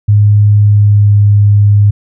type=tone with pitch glide; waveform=sine; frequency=103.83 to 102.7 Hz; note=G#2 to G#2; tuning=0 to -19 cents; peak=-3 dBFS; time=0.08-1.91 s; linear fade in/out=10 ms; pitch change=-19 cents; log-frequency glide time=0.57-1.19 s; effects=none